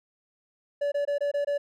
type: tone bursts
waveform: triangle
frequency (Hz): 574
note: D5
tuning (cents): -40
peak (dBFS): -22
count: 6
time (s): 0.81-1.58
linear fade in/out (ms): 10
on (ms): 110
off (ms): 22
effects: none